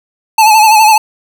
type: tone with vibrato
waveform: square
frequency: 867 Hz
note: A5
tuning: 26 cents flat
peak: -4 dBFS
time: 0.38-0.98 s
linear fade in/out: 5 ms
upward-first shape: sine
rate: 12 Hz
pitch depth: 54 cents each way
effects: none